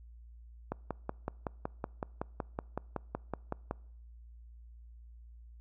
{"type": "click train", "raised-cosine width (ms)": 1, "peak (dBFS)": -20, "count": 17, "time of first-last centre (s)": [0.72, 3.711], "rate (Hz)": 5.35, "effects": ["noise-tail reverb RT60 0.7 s tail -25 dB re dry", "added 58 Hz sine -50 dBFS peak until 5.6 s"]}